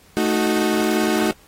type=chord; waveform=35% pulse; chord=D# diminished; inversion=second; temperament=equal; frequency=220 / 311.1 / 370 Hz; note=A3 / D#4 / F#4; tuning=0 / 0 / 0 cents; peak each=-20 dBFS; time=0.17-1.31 s; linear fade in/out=0 ms; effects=pink hiss -52 dBFS RMS until 1.47 s + AAC 48 kbps